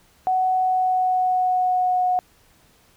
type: tone with pitch glide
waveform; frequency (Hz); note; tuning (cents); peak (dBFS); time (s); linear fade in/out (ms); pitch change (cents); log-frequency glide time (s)
sine; 745 to 730.1; F#5 to F#5; +12 to -23; -17; 0.27-2.19; 0; -35; 0.51-2.07
effects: pink hiss -57 dBFS RMS until 2.96 s